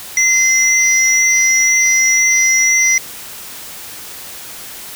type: tone pair together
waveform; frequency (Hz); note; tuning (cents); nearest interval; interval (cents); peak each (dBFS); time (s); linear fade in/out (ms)
sine; 2068 / 5849; C7 / F#8; -21 / -21; octave + tritone; 1800; -12; 0.17-2.98; 2
effects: white hiss -31 dBFS RMS until 4.95 s